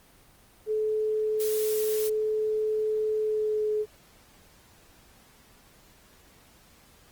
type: tone with pitch glide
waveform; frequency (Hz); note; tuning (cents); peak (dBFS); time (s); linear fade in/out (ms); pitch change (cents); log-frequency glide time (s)
sine; 431.3 to 425.9; A4 to G#4; -35 to +44; -24; 0.66-3.86; 50; -21; 3.18-3.73
type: noise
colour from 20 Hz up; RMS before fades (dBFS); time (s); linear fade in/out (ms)
blue; -35; 1.39-2.1; 20
effects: pink hiss -57 dBFS RMS until 7.11 s + Opus 24 kbps